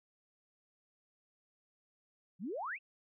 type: exponential sweep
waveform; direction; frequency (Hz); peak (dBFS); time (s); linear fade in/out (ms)
sine; up; 159.1 to 2794; -37; 2.39-2.79; 50
effects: none